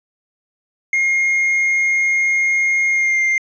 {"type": "tone with pitch glide", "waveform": "triangle", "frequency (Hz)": [2137, 2105], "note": ["C7", "C7"], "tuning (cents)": [36, 10], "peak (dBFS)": -12, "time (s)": [0.93, 3.38], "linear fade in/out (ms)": 2, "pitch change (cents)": -26, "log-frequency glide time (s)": [2.9, 3.21], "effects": ["resampled to 16000 Hz"]}